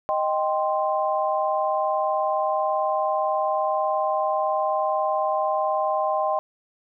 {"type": "chord", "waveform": "sine", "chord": "C minor", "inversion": "first", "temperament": "equal", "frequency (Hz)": [622.3, 784, 1046.5], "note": ["Eb5", "G5", "C6"], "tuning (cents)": [0, 0, 0], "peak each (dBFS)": [-24, -25, -26], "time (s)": [0.09, 6.39], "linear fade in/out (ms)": 0, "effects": []}